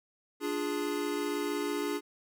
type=chord; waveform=square; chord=D diminished; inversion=none; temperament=equal; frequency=293.7 / 349.2 / 415.3 Hz; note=D4 / F4 / Ab4; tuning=0 / 0 / 0 cents; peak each=-35 / -38 / -35 dBFS; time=0.4-2.01 s; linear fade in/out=50 ms; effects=none